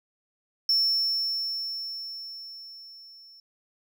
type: tone with level ramp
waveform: triangle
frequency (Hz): 5400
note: E8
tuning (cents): +41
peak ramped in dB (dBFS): -18 to -48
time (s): 0.69-3.4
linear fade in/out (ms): 2
effects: none